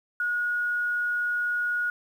sine tone with quantisation, 1448 Hz, F#6, 38 cents flat, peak -24 dBFS, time 0.2-1.9 s, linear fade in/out 2 ms, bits 9, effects none

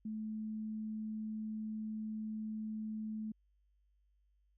sine tone, 216.8 Hz, A3, 25 cents flat, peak -38 dBFS, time 0.05-3.32 s, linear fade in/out 5 ms, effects added 50 Hz sine -70 dBFS peak until 4.57 s

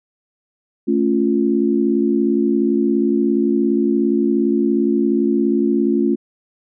sine chord, A augmented, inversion none, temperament equal, 220 / 277.2 / 349.2 Hz, A3 / C#4 / E#4, 0 / 0 / 0 cents, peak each -18 dBFS, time 0.87-6.16 s, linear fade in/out 20 ms, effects none

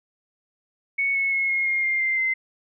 sine tone with pitch steps, 2217 / 2195 / 2174 / 2153 / 2132 / 2111 / 2090 / 2070 Hz, C#7 / C#7 / C#7 / C7 / C7 / C7 / C7 / C7, 0 / -18 / -34 / +49 / +32 / +15 / -2 / -19 cents, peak -20 dBFS, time 0.98-2.34 s, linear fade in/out 10 ms, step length 170 ms, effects none

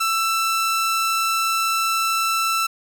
sawtooth tone, 1331 Hz, E6, 16 cents sharp, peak -15 dBFS, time 0-2.67 s, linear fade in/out 10 ms, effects none

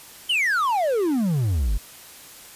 triangle exponential sweep, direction down, 3147 to 43.65 Hz, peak -17 dBFS, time 0.29-1.78 s, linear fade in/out 10 ms, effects white hiss -44 dBFS RMS until 2.55 s + resampled to 32000 Hz

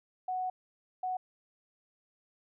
sine tone bursts at uneven times, 740 Hz, F#5, in tune, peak -31 dBFS, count 2, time 0.28-0.5 / 1.03-1.17 s, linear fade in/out 5 ms, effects none

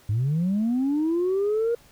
sine linear sweep, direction up, 98.1 to 476.1 Hz, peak -19 dBFS, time 0.09-1.75 s, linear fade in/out 5 ms, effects tanh soft clip ceiling -18 dBFS + pink hiss -55 dBFS RMS until 1.91 s

